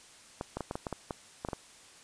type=clicks; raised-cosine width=1 ms; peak=-20 dBFS; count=11; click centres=0.411 / 0.57 / 0.607 / 0.711 / 0.755 / 0.868 / 0.927 / 1.108 / 1.449 / 1.487 / 1.532 s; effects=white hiss -55 dBFS RMS until 2.03 s + resampled to 22050 Hz